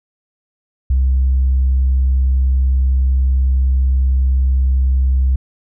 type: tone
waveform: sine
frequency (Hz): 65.41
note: C2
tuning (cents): 0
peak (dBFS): -9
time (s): 0.9-5.36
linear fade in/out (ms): 5
effects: tanh soft clip ceiling -8 dBFS